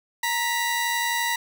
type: tone pair together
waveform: sawtooth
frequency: 934 / 1959.7 Hz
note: A#5 / B6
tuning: +3 / -14 cents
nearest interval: octave + minor second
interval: 1283 cents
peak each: -22 dBFS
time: 0.23-1.36 s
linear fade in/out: 5 ms
effects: 8-bit